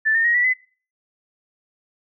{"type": "tone with pitch steps", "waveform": "sine", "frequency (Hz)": [1760, 1822.1, 1886.3, 1952.8, 2022], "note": ["A6", "A#6", "A#6", "B6", "B6"], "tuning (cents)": [0, -40, 20, -20, 40], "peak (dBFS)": -15, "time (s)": [0.05, 0.54], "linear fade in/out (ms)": 20, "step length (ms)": 98, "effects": ["noise-tail reverb RT60 0.4 s tail -22 dB re dry"]}